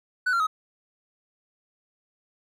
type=tone with pitch steps; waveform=triangle; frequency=1492 / 1376.1 / 1269.2 Hz; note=F#6 / F6 / D#6; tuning=+14 / -26 / +34 cents; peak=-19 dBFS; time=0.26-0.47 s; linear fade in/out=10 ms; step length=70 ms; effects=none